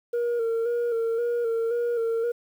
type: tone with vibrato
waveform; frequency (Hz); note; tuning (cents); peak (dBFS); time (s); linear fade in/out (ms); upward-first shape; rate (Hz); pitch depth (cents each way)
sine; 466.2; A#4; 0; -20; 0.13-2.32; 10; square; 1.9; 35
effects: tanh soft clip ceiling -22 dBFS + 9-bit